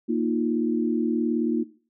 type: chord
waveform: sine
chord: Bb suspended fourth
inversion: none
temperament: just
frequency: 233.1 / 310.8 / 349.6 Hz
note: Bb3 / Eb4 / F4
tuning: 0 / -2 / +2 cents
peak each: -24 / -27 / -27 dBFS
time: 0.08-1.64 s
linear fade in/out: 20 ms
effects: noise-tail reverb RT60 0.4 s tail -17 dB re dry